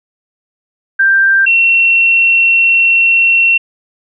sine tone pair in turn, 1578 / 2719 Hz, G6 / F7, +11 / -47 cents, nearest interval major sixth, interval 942 cents, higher second, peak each -6 dBFS, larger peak neither, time 0.99-1.46 / 1.46-3.58 s, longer second, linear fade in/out 10 ms, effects none

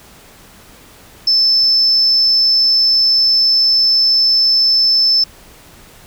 sine tone, 5274 Hz, E8, in tune, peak -8 dBFS, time 1.27-5.24 s, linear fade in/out 5 ms, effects tanh soft clip ceiling -4 dBFS + pink hiss -42 dBFS RMS until 6.06 s

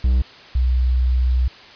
triangle / sine tone pair in turn, 62.8 / 62.8 Hz, B1 / B1, +30 / +30 cents, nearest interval unison, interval 0 cents, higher neither, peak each -11 / -14 dBFS, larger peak first, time 0.04-0.22 / 0.55-1.48 s, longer second, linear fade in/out 5 ms, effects white hiss -42 dBFS RMS until 1.75 s + resampled to 11025 Hz

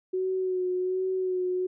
sine tone with vibrato, 370 Hz, F#4, in tune, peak -25 dBFS, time 0.13-1.67 s, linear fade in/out 10 ms, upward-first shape sine, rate 1.3 Hz, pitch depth 27 cents each way, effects none

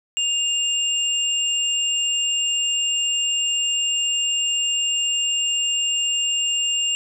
sine tone pair together, 2811 / 7498 Hz, F7 / A#8, +11 / +9 cents, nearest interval octave + perfect fourth, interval 1698 cents, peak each -20 / -25 dBFS, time 0.17-6.95 s, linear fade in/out 0 ms, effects none

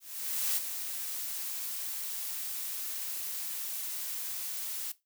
blue noise with ADSR envelope, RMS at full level -29 dBFS, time 0-4.92 s, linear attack 570 ms, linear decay 21 ms, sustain -8 dB, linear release 7 ms, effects noise-tail reverb RT60 0.2 s tail -17 dB re dry

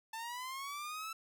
sawtooth linear sweep, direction up, 882 to 1328 Hz, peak -37 dBFS, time 0.13-1.13 s, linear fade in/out 5 ms, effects none

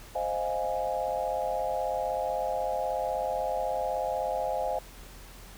sine chord, F minor seventh, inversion second, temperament equal, 523.3 / 622.3 / 698.5 / 830.6 Hz, C5 / Eb5 / F5 / Ab5, 0 / 0 / 0 / 0 cents, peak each -33 dBFS, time 0.15-4.79 s, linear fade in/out 5 ms, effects added 43 Hz sine -48 dBFS peak until 5.57 s + pink hiss -50 dBFS RMS until 5.57 s

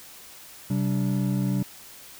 triangle tone cluster, 130.2 / 192.3 / 290.8 Hz, C3 / G3 / D4, -8 / -33 / -17 cents, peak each -24 / -23 / -30 dBFS, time 0.7-1.63 s, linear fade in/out 5 ms, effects white hiss -46 dBFS RMS until 2.19 s

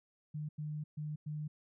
sine tone bursts at uneven times, 151.2 Hz, D#3, 49 cents flat, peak -37 dBFS, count 4, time 0.34-0.49 / 0.58-0.84 / 0.97-1.16 / 1.26-1.48 s, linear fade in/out 10 ms, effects none

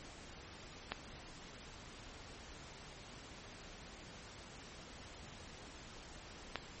clicks, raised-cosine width 0.3 ms, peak -20 dBFS, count 2, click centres 0.92 / 6.557 s, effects pink hiss -53 dBFS RMS until 6.8 s + MP3 32 kbps

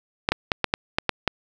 clicks, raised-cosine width 0.3 ms, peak -3 dBFS, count 8, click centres 0.289 / 0.32 / 0.518 / 0.643 / 0.739 / 0.985 / 1.093 / 1.277 s, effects none

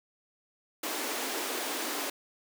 pink high-pass noise, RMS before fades -34 dBFS, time 0.83-2.1 s, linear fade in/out 5 ms, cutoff 260 Hz, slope 48 dB/octave, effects none

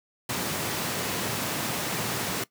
pink high-pass noise, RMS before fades -30 dBFS, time 0.29-2.44 s, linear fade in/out 5 ms, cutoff 110 Hz, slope 24 dB/octave, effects noise-tail reverb RT60 0.1 s tail -18 dB re dry

